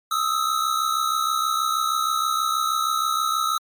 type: tone pair together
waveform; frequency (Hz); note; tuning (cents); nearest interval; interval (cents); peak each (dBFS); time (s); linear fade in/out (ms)
square; 1252.2 / 1318.5; D#6 / E6; +11 / 0; minor second; 89; -24; 0.11-3.58; 5
effects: MP3 96 kbps